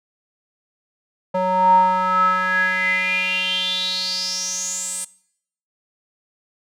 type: tone with band-pass filter sweep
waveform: square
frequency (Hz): 185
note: F#3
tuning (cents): 0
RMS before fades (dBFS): -20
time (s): 1.34-5.05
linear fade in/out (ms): 10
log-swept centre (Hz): 710 to 8700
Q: 8.9
effects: noise-tail reverb RT60 0.7 s tail -22 dB re dry